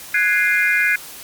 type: chord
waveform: sine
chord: Ab dominant seventh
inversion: third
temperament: equal with one note detuned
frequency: 1480 / 1661.2 / 2093 / 2432 Hz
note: Gb6 / Ab6 / C7 / Eb7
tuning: 0 / 0 / 0 / -40 cents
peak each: -21 / -18 / -18 / -21 dBFS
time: 0.14-0.96 s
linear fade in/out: 5 ms
effects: white hiss -36 dBFS RMS until 1.23 s + MP3 96 kbps